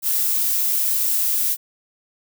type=noise with high-pass filter sweep; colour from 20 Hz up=violet; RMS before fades=-20 dBFS; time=0.02-1.57 s; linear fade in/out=50 ms; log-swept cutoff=840 to 230 Hz; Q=1.6; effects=none